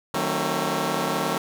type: chord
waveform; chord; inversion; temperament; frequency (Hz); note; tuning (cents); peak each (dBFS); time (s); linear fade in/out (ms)
10% pulse; D# diminished seventh; none; just; 155.56 / 186.68 / 224 / 268.8; D#3 / F#3 / A3 / C4; 0 / +16 / +31 / +47; -21; 0.14-1.38; 2
effects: none